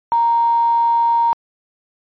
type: tone with quantisation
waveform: sine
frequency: 932.3 Hz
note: A#5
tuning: in tune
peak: -12 dBFS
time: 0.12-1.33 s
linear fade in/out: 0 ms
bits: 6
effects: resampled to 11025 Hz